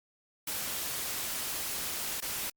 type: noise with dropouts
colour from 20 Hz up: white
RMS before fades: -35 dBFS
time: 0.47-2.5 s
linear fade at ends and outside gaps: 5 ms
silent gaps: 2.205-2.222 s
effects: Opus 48 kbps